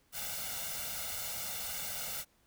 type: noise with comb filter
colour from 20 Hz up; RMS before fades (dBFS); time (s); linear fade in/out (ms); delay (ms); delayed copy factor
white; -39; 0.12-2.25; 50; 1.4; +0.9
effects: pink hiss -70 dBFS RMS until 2.46 s